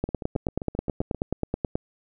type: two click trains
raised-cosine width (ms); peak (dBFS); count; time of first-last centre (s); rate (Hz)
2; -11 / -19; 17 / 9; 0.04-1.755 / 0.09-1.147; 9.33 / 7.57
effects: none